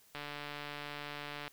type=click train; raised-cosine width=0.3 ms; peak=-26 dBFS; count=195; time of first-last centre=0.15-1.479 s; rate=146 Hz; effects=white hiss -64 dBFS RMS until 1.52 s